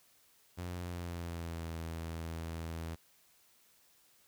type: tone with pitch glide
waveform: sawtooth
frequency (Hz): 88.6 to 82.19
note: F2 to E2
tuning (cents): +25 to -5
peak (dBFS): -35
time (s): 0.57-2.96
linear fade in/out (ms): 20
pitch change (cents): -130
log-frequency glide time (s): 0.8-1.68
effects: white hiss -67 dBFS RMS until 4.27 s